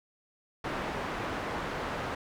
white low-pass noise, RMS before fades -35 dBFS, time 0.64-2.15 s, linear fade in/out 5 ms, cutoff 1300 Hz, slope 12 dB/octave, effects none

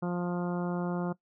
harmonic tone, 176.2 Hz, F3, 16 cents sharp, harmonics 1 / 2 / 3 / 4 / 5 / 6 / 7 / 8, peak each -30 / -36 / -40 / -42 / -44 / -46 / -47 / -48 dBFS, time 0.02-1.13 s, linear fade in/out 10 ms, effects noise-tail reverb RT60 0.1 s tail -19 dB re dry

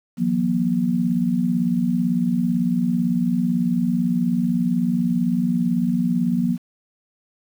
sine tone cluster, 163.2 / 181.2 / 239.1 Hz, E3 / F#3 / A#3, -17 / -36 / +44 cents, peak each -28 / -21 / -20 dBFS, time 0.17-6.58 s, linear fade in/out 50 ms, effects 8-bit

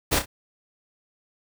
pink noise with echo, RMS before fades -21 dBFS, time 0.11-0.2 s, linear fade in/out 20 ms, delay 30 ms, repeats 2, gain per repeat -9 dB, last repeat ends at 0.26 s, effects none

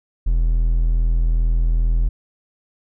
triangle tone, 41.2 Hz, E1, in tune, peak -12 dBFS, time 0.26-2.09 s, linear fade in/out 10 ms, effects none

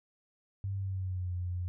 sine tone with pitch glide, 98 to 89.35 Hz, G2 to F2, 0 to +40 cents, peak -32 dBFS, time 0.64-1.68 s, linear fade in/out 0 ms, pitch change -160 cents, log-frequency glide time 0.76-1.31 s, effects none

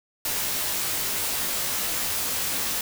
white noise with comb filter, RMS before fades -27 dBFS, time 0.25-2.81 s, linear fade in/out 2 ms, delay 18 ms, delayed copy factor -0.7, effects none

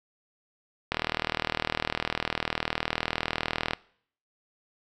click train, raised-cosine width 0.3 ms, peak -9 dBFS, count 113, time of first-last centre 0.92-3.734 s, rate 39.8 Hz, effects noise-tail reverb RT60 0.6 s tail -22 dB re dry

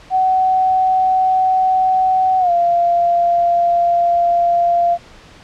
sine tone with pitch glide, 750 to 691.7 Hz, F#5 to F5, +23 to -17 cents, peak -11 dBFS, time 0.1-4.98 s, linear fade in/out 50 ms, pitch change -140 cents, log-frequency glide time 2.39-2.51 s, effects pink hiss -42 dBFS RMS until 5.43 s + low-pass 5000 Hz 12 dB/octave

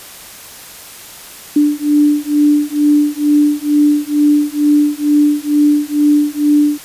sine beating tone pair, 293.6 / 295.8 Hz, D4 / D4, 0 / +13 cents, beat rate 2.2 Hz, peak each -12 dBFS, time 1.56-6.78 s, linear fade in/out 5 ms, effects white hiss -34 dBFS RMS until 6.84 s + resampled to 32000 Hz

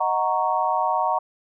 sine chord, D# minor seventh, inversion none, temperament equal, 622.3 / 740 / 932.3 / 1108.7 Hz, D#5 / F#5 / A#5 / C#6, 0 / 0 / 0 / 0 cents, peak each -28 / -24 / -23 / -26 dBFS, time 0-1.19 s, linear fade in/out 10 ms, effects none

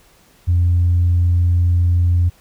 sine tone, 87.31 Hz, F2, in tune, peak -10 dBFS, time 0.47-2.3 s, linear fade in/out 20 ms, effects tanh soft clip ceiling -8 dBFS + pink hiss -52 dBFS RMS until 2.4 s

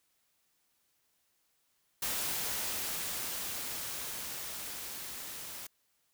white noise with level ramp, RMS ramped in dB -34 to -44 dBFS, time 2.02-5.67 s, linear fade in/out 5 ms, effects white hiss -75 dBFS RMS until 6.13 s

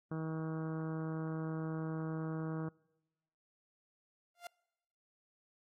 harmonic tone, 159.4 Hz, D#3, 42 cents sharp, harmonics 1 / 2 / 3 / 4 / 5 / 6 / 7 / 8 / 9 / 10, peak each -38 / -42 / -47 / -52 / -55 / -57 / -53 / -55 / -55 / -62 dBFS, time 0.11-2.69 s, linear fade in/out 5 ms
sawtooth tone with exponential growth, 697 Hz, F5, 4 cents flat, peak -37 dBFS, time 4.35-4.47 s, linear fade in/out 2 ms, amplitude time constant 26 ms
effects noise-tail reverb RT60 1.0 s tail -25 dB re dry + AAC 48 kbps

